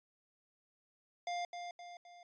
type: tone with echo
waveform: square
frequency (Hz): 702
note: F5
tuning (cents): +9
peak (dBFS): -37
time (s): 1.27-1.45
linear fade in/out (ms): 2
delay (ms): 260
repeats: 3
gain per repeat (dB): -6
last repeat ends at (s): 2.23
effects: resampled to 16000 Hz